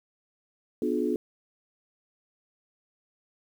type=chord; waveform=sine; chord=B diminished seventh; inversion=none; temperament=just; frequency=246.9 / 296.3 / 355.6 / 426.7 Hz; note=B3 / D4 / F4 / Ab4; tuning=0 / +15 / +31 / +47 cents; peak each=-30 dBFS; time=0.82-1.16 s; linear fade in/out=2 ms; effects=9-bit